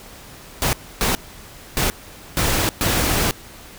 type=noise bursts at uneven times; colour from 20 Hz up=pink; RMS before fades=-19 dBFS; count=5; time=0.62-0.73 / 1.01-1.15 / 1.77-1.9 / 2.37-2.69 / 2.81-3.31 s; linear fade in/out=0 ms; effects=pink hiss -41 dBFS RMS until 3.78 s